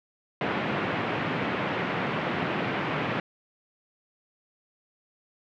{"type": "band-pass noise", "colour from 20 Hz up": "pink", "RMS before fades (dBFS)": -29, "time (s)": [0.41, 3.2], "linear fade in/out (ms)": 2, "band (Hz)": [130, 2700], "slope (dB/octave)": 24, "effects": []}